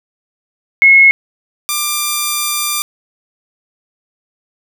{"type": "tone pair in turn", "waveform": ["sine", "5% pulse"], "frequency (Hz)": [2174, 1189.5], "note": ["C#7", "D6"], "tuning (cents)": [-34, 22], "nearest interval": "minor seventh", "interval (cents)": 1044, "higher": "first", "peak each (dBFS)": -3, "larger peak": "neither", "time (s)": [[0.82, 1.11], [1.69, 2.82]], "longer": "second", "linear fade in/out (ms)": 0, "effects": []}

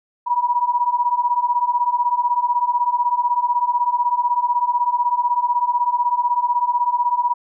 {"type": "beating tone pair", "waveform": "sine", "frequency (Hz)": [958, 974], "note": ["A#5", "B5"], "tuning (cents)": [47, -24], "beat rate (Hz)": 16, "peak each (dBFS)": [-20, -18], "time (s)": [0.26, 7.34], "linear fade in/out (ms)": 20, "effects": []}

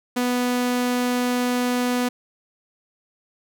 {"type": "tone", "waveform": "sawtooth", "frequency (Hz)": 246.9, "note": "B3", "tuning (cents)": 0, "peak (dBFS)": -16, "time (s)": [0.16, 2.09], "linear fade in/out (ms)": 10, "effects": []}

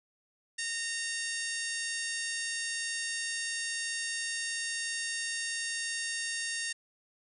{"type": "harmonic tone with a mistuned harmonic", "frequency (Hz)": 921, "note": "A#5", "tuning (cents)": -21, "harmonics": [2, 3, 4, 5, 6, 7, 8, 9, 10], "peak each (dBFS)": [-37, -42, -44, -42, -42, -43, -46, -43, -42], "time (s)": [0.58, 6.73], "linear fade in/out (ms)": 10, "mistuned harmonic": 9, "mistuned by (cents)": -34, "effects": []}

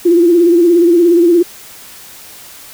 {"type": "tone with vibrato", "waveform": "sine", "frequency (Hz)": 343.5, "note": "F4", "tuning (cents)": -29, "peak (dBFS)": -5, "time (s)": [0.05, 1.43], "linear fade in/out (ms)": 10, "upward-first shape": "sine", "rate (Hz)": 17, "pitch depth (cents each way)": 64, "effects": ["white hiss -35 dBFS RMS until 2.73 s"]}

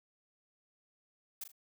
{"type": "noise with echo", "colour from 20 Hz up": "blue", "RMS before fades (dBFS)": -41, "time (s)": [1.41, 1.44], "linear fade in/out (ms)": 5, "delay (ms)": 39, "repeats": 2, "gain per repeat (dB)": -9, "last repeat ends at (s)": 1.518, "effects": []}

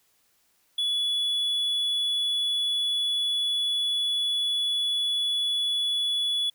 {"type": "tone", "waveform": "triangle", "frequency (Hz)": 3412, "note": "G#7", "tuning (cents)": 46, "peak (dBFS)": -22, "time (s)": [0.78, 6.5], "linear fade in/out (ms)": 5, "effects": ["white hiss -67 dBFS RMS until 6.54 s"]}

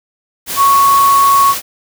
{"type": "tone in noise", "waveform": "sine", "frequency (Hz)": 1108.7, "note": "C#6", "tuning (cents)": 0, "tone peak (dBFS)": -6, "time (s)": [0.56, 1.55], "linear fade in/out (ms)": 50, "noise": "white", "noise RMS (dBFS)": -20, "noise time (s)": [0.46, 1.62], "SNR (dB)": 11, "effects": []}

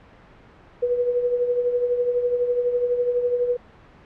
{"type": "tone with tremolo", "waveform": "sine", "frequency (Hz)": 488.5, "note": "B4", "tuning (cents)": -19, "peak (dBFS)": -16, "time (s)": [0.82, 3.57], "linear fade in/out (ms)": 10, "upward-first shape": "triangle", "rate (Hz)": 12, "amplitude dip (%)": 65, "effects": ["pink hiss -49 dBFS RMS until 4.05 s", "low-pass 2000 Hz 12 dB/octave"]}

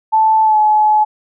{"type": "tone with pitch glide", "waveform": "sine", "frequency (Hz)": [877, 853], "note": ["A5", "G#5"], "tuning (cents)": [-6, 46], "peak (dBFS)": -8, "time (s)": [0.12, 1.05], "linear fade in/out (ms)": 20, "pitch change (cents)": -48, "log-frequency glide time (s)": [0.43, 0.58], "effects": []}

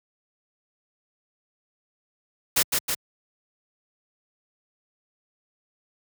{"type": "noise with echo", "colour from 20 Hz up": "white", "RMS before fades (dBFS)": -20, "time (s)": [2.56, 2.63], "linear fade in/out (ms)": 10, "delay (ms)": 160, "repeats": 2, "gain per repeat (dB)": -3, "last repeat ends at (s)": 2.95, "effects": ["high-pass 80 Hz 12 dB/octave"]}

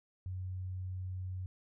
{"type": "tone", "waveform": "sine", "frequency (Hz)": 92.5, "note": "F#2", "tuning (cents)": 0, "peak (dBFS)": -37, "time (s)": [0.26, 1.46], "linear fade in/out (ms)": 0, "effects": []}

